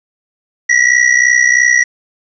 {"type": "ring-modulated tone", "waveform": "square", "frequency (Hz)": 1932, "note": "B6", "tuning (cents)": -39, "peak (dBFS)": -5, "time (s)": [0.69, 1.84], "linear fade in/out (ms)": 10, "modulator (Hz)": 31.5, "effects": ["resampled to 16000 Hz", "7-bit"]}